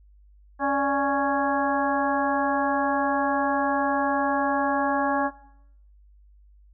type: harmonic tone with a mistuned harmonic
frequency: 277.2 Hz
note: C#4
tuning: in tune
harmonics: 1 / 2 / 3 / 4 / 5 / 6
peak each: -27 / -28 / -25 / -28 / -36 / -30 dBFS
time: 0.59-5.31 s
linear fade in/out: 50 ms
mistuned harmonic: 2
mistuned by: +80 cents
effects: noise-tail reverb RT60 0.7 s tail -17 dB re dry + added 50 Hz sine -51 dBFS peak until 6.73 s